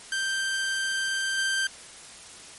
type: tone with level steps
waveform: sawtooth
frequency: 1568 Hz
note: G6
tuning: in tune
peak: -22 / -20 dBFS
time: 0.12-1.67 s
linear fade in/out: 2 ms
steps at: 1.37 s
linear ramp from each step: 20 ms
effects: white hiss -45 dBFS RMS until 2.58 s + MP3 48 kbps